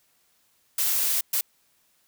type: noise bursts at uneven times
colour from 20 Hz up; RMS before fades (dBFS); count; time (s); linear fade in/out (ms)
blue; -24; 2; 0.78-1.21 / 1.33-1.41; 5
effects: white hiss -66 dBFS RMS until 2.07 s